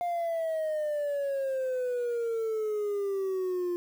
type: exponential sweep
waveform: sine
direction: down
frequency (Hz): 706 to 349.2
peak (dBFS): -25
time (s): 0.01-3.76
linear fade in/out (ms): 0
effects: tanh soft clip ceiling -27 dBFS + 9-bit